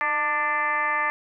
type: tone with frequency modulation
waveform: sine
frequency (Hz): 1476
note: F#6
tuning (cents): -5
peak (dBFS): -21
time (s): 0.01-1.1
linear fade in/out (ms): 0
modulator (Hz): 291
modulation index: 2.3
effects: none